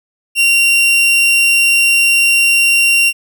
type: tone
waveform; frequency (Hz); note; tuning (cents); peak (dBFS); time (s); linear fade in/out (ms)
40% pulse; 2758; F7; -22; -7; 0.35-3.13; 50
effects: none